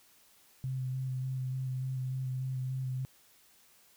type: tone with vibrato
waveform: sine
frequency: 130 Hz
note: C3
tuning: 11 cents flat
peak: -32 dBFS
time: 0.64-3.05 s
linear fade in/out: 0 ms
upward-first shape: square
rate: 3.4 Hz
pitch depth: 14 cents each way
effects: white hiss -63 dBFS RMS until 3.96 s